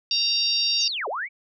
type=harmonic tone; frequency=929 Hz; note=A#5; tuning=6 cents flat; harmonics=3 / 4 / 5 / 6; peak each=-29 / -27 / -23 / -26 dBFS; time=0.11-0.88 s; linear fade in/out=2 ms
type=linear two-way sweep; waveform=sine; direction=down then up; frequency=7040 to 383.2 to 2359 Hz; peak=-26 dBFS; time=0.78-1.29 s; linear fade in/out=50 ms; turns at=1.08 s
effects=none